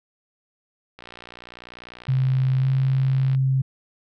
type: click train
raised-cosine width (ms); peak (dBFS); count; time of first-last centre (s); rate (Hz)
0.3; -24; 143; 0.99-3.349; 60.2
type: tone with pitch glide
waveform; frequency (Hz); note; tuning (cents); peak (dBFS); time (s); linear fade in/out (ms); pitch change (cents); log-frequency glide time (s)
sine; 130.81 to 133.02; C3 to C3; 0 to +29; -17; 2.08-3.62; 10; +29; 2.6-2.66
effects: none

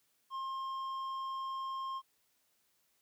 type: tone with tanh clipping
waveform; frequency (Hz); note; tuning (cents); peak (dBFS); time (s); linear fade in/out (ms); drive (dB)
sine; 1065; C6; +30; -38; 0.3-2.02; 50; 7
effects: white hiss -75 dBFS RMS until 3.01 s + high-pass 60 Hz 12 dB/octave

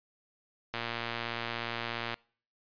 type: click train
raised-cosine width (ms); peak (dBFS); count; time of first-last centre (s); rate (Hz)
0.3; -18; 165; 0.74-2.142; 117
effects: noise-tail reverb RT60 0.5 s tail -26 dB re dry + resampled to 11025 Hz

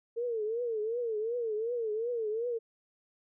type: tone with vibrato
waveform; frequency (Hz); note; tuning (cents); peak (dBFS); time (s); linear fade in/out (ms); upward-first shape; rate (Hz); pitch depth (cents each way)
sine; 454.2; A#4; -45; -30; 0.16-2.59; 20; triangle; 2.7; 150
effects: none

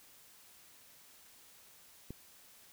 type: click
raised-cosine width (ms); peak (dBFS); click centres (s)
3; -30; 2.106
effects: white hiss -60 dBFS RMS until 2.72 s

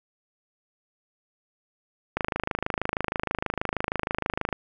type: click train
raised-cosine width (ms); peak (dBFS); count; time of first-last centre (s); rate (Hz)
0.5; -10; 63; 2.17-4.527; 26.3
effects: none

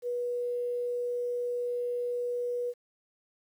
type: tone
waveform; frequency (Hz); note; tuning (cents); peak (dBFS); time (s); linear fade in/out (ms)
sine; 486.4; B4; -26; -29; 0.02-2.74; 50
effects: 10-bit

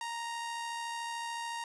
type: tone with amplitude modulation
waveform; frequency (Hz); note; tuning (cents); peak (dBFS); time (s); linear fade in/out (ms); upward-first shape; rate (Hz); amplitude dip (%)
sawtooth; 932.3; A#5; 0; -31; 0.01-1.64; 2; sine; 73.7; 30
effects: resampled to 24000 Hz + 11-bit

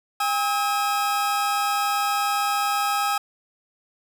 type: tone pair together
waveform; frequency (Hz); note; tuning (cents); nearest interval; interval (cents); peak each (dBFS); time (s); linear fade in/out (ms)
40% pulse; 810 / 1282.6; G#5 / E6; -43 / -48; minor sixth; 795; -23; 0.2-3.18; 5
effects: none

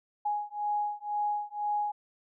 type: beating tone pair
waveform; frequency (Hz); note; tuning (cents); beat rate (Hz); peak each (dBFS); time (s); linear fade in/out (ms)
sine; 830.6 / 832.6; G#5 / G#5; 0 / +4; 2; -32 / -32; 0.25-1.92; 10
effects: none

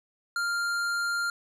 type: tone with hard clipping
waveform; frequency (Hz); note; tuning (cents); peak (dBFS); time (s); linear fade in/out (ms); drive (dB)
triangle; 1396.9; F6; 0; -28; 0.36-1.3; 2; 16
effects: none

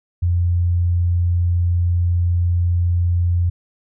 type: tone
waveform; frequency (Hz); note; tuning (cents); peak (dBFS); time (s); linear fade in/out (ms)
sine; 87.31; F2; 0; -14; 0.22-3.5; 10
effects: none

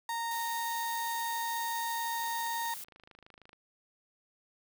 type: tone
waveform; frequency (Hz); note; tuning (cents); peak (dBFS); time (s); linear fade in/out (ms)
35% pulse; 926; A#5; -12; -31; 0.09-2.74; 2
type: noise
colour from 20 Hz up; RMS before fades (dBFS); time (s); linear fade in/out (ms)
blue; -43; 0.31-2.84; 2
type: click train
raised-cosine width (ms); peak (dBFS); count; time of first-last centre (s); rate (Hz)
0.3; -38; 36; 2.2-3.531; 26.3
effects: none

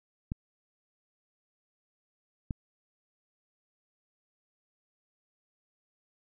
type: clicks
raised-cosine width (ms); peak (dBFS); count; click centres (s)
5; -20; 2; 0.319 / 2.508
effects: none

